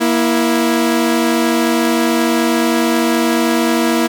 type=tone pair together; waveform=sawtooth; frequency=236.2 / 329.6 Hz; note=A#3 / E4; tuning=+23 / 0 cents; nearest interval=tritone; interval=577 cents; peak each=-11 dBFS; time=0-4.08 s; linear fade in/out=20 ms; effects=none